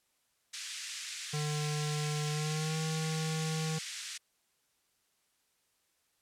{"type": "band-pass noise", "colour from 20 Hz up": "white", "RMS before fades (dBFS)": -42, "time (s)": [0.53, 4.18], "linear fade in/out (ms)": 10, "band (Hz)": [1700, 7800], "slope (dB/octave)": 24}
{"type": "tone with pitch glide", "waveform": "square", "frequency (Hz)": [150, 158.37], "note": ["D3", "D#3"], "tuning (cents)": [37, 31], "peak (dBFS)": -33, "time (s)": [1.33, 3.79], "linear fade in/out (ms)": 10, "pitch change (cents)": 94, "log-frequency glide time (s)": [2.3, 2.77]}
{"effects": ["white hiss -75 dBFS RMS until 6.21 s", "low-pass 12000 Hz 12 dB/octave"]}